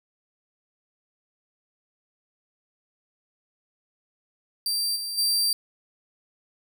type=tone with level steps; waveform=sawtooth; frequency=4699 Hz; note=D8; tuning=in tune; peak=-21 / -27 / -18 dBFS; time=4.66-5.53 s; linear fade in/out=2 ms; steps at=4.95 / 5.17 s; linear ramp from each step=20 ms; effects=none